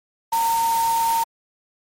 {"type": "tone in noise", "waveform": "sine", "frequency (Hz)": 916, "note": "A#5", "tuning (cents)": -31, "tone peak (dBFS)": -17, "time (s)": [0.32, 1.24], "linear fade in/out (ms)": 10, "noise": "white", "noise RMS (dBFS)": -30, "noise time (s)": [0.32, 1.24], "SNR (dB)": 10, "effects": ["MP3 64 kbps"]}